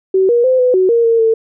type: tone with pitch steps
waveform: sine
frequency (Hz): 379.8 / 475.8 / 515 / 501 / 372.8 / 466.5 / 458.8 / 448.9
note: F#4 / A#4 / C5 / B4 / F#4 / A#4 / A#4 / A4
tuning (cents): +45 / +35 / -28 / +25 / +13 / +1 / -28 / +35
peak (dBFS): -8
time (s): 0.14-1.34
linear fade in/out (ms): 5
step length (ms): 150
effects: none